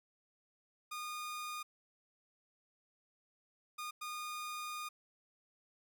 sawtooth tone bursts at uneven times, 1223 Hz, D#6, 30 cents flat, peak -37 dBFS, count 3, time 0.91-1.63 / 3.78-3.91 / 4.01-4.89 s, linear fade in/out 10 ms, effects none

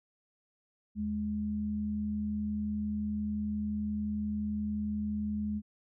sine tone pair together, 78.6 / 210 Hz, D#2 / G#3, +18 / +19 cents, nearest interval octave + perfect fourth, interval 1701 cents, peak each -40 / -31 dBFS, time 0.95-5.62 s, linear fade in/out 50 ms, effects none

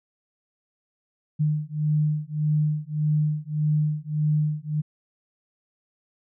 sine beating tone pair, 150.8 / 152.5 Hz, D3 / D#3, +46 / -34 cents, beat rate 1.7 Hz, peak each -24 dBFS, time 1.39-4.82 s, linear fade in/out 20 ms, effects none

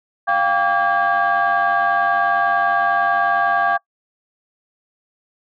sine tone cluster, 696 / 787 / 1152 / 1617 Hz, F5 / G5 / D6 / G#6, -6 / +7 / -34 / -47 cents, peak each -19 dBFS, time 0.27-3.78 s, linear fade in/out 20 ms, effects noise-tail reverb RT60 0.1 s tail -24 dB re dry + tanh soft clip ceiling -8 dBFS

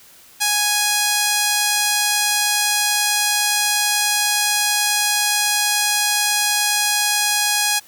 5% pulse tone, 830.6 Hz, G#5, in tune, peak -4 dBFS, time 0.4-7.8 s, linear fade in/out 20 ms, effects white hiss -47 dBFS RMS until 7.87 s

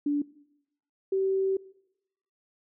sine tone pair in turn, 290 / 384.8 Hz, D4 / G4, -22 / -32 cents, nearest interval perfect fourth, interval 490 cents, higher second, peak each -23 dBFS, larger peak neither, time 0.06-0.22 / 1.12-1.57 s, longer second, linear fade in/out 5 ms, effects noise-tail reverb RT60 0.8 s tail -20 dB re dry

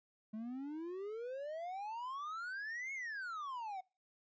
triangle exponential two-way sweep, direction up then down, 211.6 to 2209 to 726 Hz, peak -39 dBFS, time 0.33-3.81 s, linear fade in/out 10 ms, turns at 2.93 s, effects noise-tail reverb RT60 0.3 s tail -25 dB re dry + resampled to 16000 Hz

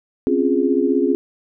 sine chord, Db major seventh, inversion third, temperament equal, 261.6 / 277.2 / 349.2 / 415.3 Hz, C4 / Db4 / F4 / Ab4, 0 / 0 / 0 / 0 cents, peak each -20 dBFS, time 0.27-1.15 s, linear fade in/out 0 ms, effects none

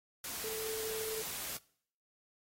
sine tone in noise, 440 Hz, A4, in tune, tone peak -38 dBFS, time 0.44-1.22 s, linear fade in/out 2 ms, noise white, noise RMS -41 dBFS, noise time 0.24-1.57 s, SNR 0 dB, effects noise-tail reverb RT60 0.6 s tail -22 dB re dry + AAC 48 kbps

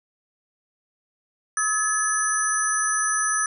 sine tone cluster, 1276 / 1715 / 6000 / 9430 Hz, D#6 / A6 / F#8 / D9, +43 / -45 / +23 / +6 cents, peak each -26 dBFS, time 1.57-3.46 s, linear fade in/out 2 ms, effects none

